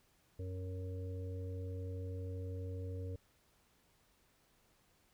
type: harmonic tone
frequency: 92.5 Hz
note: F#2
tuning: in tune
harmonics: 1 / 3 / 5 / 6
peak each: -40 / -52 / -49 / -57 dBFS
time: 0.39-3.16 s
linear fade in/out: 5 ms
effects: pink hiss -72 dBFS RMS until 5.13 s